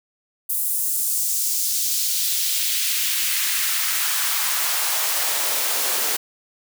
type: noise with high-pass filter sweep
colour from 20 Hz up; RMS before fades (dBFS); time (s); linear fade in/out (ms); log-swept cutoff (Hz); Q
white; -22; 0.49-6.17; 10; 11000 to 370; 1.2
effects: none